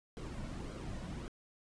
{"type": "noise with flanger", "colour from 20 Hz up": "brown", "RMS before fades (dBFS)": -43, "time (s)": [0.17, 1.28], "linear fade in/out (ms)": 0, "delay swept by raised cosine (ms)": [1.1, 2.5], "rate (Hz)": 1.8, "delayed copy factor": -0.55, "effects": ["resampled to 22050 Hz"]}